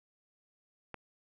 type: click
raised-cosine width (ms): 0.5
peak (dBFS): -26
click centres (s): 0.943
effects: none